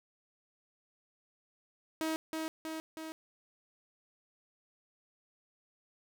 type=tone with echo; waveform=sawtooth; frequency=318.3 Hz; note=D#4; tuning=39 cents sharp; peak=-28 dBFS; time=2.01-2.16 s; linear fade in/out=0 ms; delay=320 ms; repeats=3; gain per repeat=-3 dB; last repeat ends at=3.12 s; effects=none